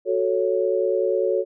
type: chord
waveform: sine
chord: F# minor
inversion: none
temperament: equal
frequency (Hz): 370 / 440 / 554.4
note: F#4 / A4 / C#5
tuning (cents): 0 / 0 / 0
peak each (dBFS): -23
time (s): 0.05-1.45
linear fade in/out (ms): 50
effects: none